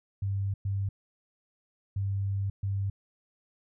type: tone bursts at uneven times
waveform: sine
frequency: 98.6 Hz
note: G2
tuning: 11 cents sharp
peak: -27 dBFS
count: 4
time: 0.22-0.54 / 0.65-0.89 / 1.96-2.5 / 2.63-2.9 s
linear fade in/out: 5 ms
effects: none